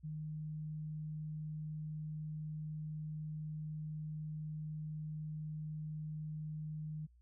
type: tone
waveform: sine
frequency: 154 Hz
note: D#3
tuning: 17 cents flat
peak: -40 dBFS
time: 0.03-7.07 s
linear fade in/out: 20 ms
effects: added 60 Hz sine -62 dBFS peak until 7.21 s